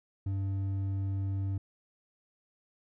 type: tone with hard clipping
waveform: sine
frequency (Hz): 97.4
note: G2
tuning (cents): -11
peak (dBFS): -31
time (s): 0.26-1.58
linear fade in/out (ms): 5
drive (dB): 5
effects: none